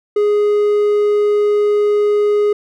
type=tone; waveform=triangle; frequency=415.3 Hz; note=G#4; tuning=in tune; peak=-9 dBFS; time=0.16-2.53 s; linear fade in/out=5 ms; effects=none